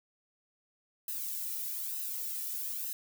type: noise with flanger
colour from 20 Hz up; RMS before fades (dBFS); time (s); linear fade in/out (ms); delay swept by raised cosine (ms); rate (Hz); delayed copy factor
violet; -37; 1.08-2.93; 2; 0.88 to 1.88; 1.1; -0.7
effects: none